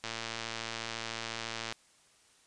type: click train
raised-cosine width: 0.2 ms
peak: -19 dBFS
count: 193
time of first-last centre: 0.04-1.724 s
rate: 114 Hz
effects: white hiss -64 dBFS RMS until 2.46 s + resampled to 22050 Hz